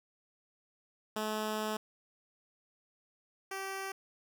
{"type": "tone pair in turn", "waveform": "10% pulse", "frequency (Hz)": [215.2, 387.2], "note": ["A3", "G4"], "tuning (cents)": [-38, -21], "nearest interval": "minor seventh", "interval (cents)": 1017, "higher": "second", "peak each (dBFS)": [-25, -29], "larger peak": "first", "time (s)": [[1.16, 1.77], [3.51, 3.92]], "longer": "first", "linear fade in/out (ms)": 5, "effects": []}